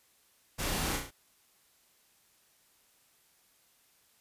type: noise with echo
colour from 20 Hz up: pink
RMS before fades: -34 dBFS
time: 0.58-0.98 s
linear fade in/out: 20 ms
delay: 33 ms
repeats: 4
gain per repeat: -4 dB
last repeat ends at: 1.112 s
effects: white hiss -67 dBFS RMS until 4.2 s + resampled to 32000 Hz